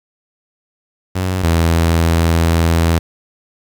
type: tone pair in turn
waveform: sawtooth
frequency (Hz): 92.5 / 83.01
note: F#2 / E2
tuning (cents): 0 / +13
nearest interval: major second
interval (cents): 187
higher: first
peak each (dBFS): -12 / -7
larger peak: second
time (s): 1.15-1.43 / 1.43-2.99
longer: second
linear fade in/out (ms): 10
effects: 7-bit